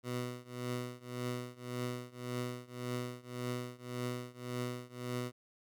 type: tone with tremolo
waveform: 15% pulse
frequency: 123.47 Hz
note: B2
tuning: in tune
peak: -28 dBFS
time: 0.03-5.32 s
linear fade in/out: 50 ms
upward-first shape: triangle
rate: 1.8 Hz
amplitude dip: 95%
effects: none